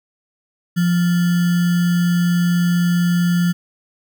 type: tone with sample-and-hold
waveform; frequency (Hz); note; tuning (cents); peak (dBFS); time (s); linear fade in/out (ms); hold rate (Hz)
sine; 174.61; F3; 0; -13; 0.76-3.53; 20; 1575
effects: none